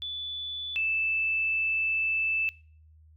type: tone pair in turn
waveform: sine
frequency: 3470 / 2636 Hz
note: A7 / E7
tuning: -25 / -1 cents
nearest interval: perfect fourth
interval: 476 cents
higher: first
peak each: -32 / -25 dBFS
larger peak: second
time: 0.02-0.76 / 0.76-2.49 s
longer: second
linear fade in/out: 0 ms
effects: noise-tail reverb RT60 0.5 s tail -23 dB re dry + added 78 Hz sine -53 dBFS peak until 3.16 s